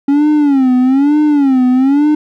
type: tone with vibrato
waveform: triangle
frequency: 275.7 Hz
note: C#4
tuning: 9 cents flat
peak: -5 dBFS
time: 0.08-2.15 s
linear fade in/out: 5 ms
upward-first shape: sine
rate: 1.1 Hz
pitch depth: 160 cents each way
effects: none